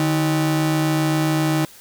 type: ring-modulated tone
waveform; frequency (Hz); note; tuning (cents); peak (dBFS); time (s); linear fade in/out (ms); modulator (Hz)
45% pulse; 233.1; A#3; 0; -14; 0-1.65; 0; 82.8
effects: white hiss -45 dBFS RMS until 1.8 s